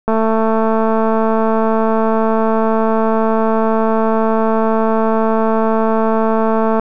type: click train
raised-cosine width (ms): 1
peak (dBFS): -3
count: 1492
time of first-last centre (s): 0.08-6.796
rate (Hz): 222
effects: none